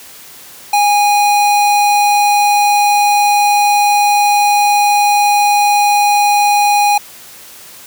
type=tone; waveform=square; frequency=822 Hz; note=G#5; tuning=18 cents flat; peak=-9 dBFS; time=0.73-6.98 s; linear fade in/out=5 ms; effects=white hiss -36 dBFS RMS until 7.86 s + high-pass 80 Hz 12 dB/octave